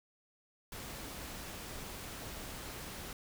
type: noise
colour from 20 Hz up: pink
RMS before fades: -45 dBFS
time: 0.72-3.13 s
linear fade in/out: 2 ms
effects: none